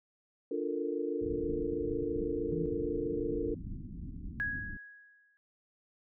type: chord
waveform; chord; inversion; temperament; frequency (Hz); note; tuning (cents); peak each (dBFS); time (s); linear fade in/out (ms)
sine; Bb major seventh; first; equal; 293.7 / 349.2 / 440 / 466.2; D4 / F4 / A4 / Bb4; 0 / 0 / 0 / 0; -37; 0.51-3.55; 5
type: low-pass noise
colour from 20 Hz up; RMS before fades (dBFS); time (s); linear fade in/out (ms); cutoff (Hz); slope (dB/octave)
pink; -42; 1.21-4.77; 2; 290; 48
type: tone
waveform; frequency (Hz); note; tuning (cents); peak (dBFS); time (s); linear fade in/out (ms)
sine; 164.4; E3; -4; -35; 2.52-2.66; 0
type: tone with exponential decay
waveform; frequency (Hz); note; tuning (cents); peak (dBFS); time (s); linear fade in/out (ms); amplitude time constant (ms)
sine; 1661.2; G#6; 0; -29; 4.4-5.37; 0; 210
effects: none